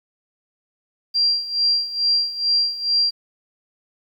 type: tone with tremolo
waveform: sine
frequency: 4747 Hz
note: D8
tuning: 18 cents sharp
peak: -14 dBFS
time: 1.14-3.11 s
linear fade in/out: 20 ms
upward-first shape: sine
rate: 2.3 Hz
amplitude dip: 80%
effects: 9-bit